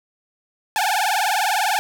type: tone with vibrato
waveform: sawtooth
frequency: 796 Hz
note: G5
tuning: 26 cents sharp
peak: -14 dBFS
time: 0.76-1.79 s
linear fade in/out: 0 ms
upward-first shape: triangle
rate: 20 Hz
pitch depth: 230 cents each way
effects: none